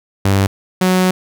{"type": "tone pair in turn", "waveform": "sawtooth", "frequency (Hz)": [98, 184.54], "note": ["G2", "F#3"], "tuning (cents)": [0, -4], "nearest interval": "major seventh", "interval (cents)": 1096, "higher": "second", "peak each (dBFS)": -7, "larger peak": "neither", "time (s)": [[0.25, 0.47], [0.81, 1.11]], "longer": "second", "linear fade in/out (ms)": 5, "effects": []}